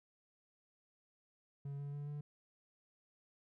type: tone with pitch steps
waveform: triangle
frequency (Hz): 140.6 / 142.56 / 144.55 / 146.57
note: C#3 / C#3 / D3 / D3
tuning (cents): +25 / +49 / -27 / -3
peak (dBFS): -39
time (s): 1.65-2.21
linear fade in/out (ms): 5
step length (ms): 140
effects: none